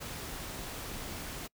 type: noise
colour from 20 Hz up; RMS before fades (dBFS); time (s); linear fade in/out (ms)
pink; -41; 0-1.48; 20
effects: noise-tail reverb RT60 0.1 s tail -26 dB re dry